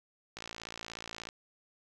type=click train; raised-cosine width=0.2 ms; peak=-24 dBFS; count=53; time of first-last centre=0.37-1.289 s; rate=56.6 Hz; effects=none